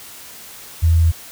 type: tone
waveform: sine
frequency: 82.41 Hz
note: E2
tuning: in tune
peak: -10 dBFS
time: 0.82-1.12 s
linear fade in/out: 20 ms
effects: white hiss -38 dBFS RMS until 1.31 s